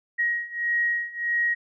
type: beating tone pair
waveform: sine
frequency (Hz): 1890 / 1891.6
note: A#6 / A#6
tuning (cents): +23 / +25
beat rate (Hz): 1.6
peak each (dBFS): -27 / -25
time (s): 0.18-1.55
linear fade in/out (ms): 20
effects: none